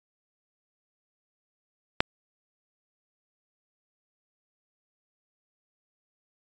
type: click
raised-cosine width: 0.3 ms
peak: -3 dBFS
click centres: 2.005 s
effects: resampled to 16000 Hz